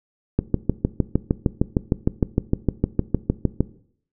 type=click train; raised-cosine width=3 ms; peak=-4 dBFS; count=22; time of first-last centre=0.39-3.606 s; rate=6.53 Hz; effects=noise-tail reverb RT60 0.6 s tail -18 dB re dry